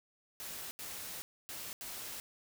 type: noise bursts at uneven times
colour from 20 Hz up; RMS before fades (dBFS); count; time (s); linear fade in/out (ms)
white; -44; 4; 0.4-0.71 / 0.79-1.22 / 1.49-1.73 / 1.81-2.2; 0
effects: none